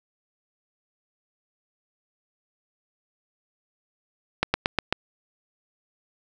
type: slowing click train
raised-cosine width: 0.3 ms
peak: -4 dBFS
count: 5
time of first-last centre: 4.43-4.926 s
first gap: 110 ms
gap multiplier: 1.08
effects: none